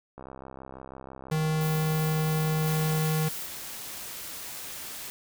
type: click train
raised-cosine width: 1 ms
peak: -28 dBFS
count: 187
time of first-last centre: 0.18-2.994 s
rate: 66.1 Hz
type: tone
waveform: square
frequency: 156.5 Hz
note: D#3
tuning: 10 cents sharp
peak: -25 dBFS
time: 1.31-3.29 s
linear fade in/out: 10 ms
type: noise with tremolo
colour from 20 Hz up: violet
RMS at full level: -38 dBFS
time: 1.61-3.46 s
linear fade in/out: 2 ms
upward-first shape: sine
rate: 3 Hz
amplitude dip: 25%
type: noise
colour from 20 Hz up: white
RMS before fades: -39 dBFS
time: 2.67-5.1 s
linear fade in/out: 0 ms
effects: none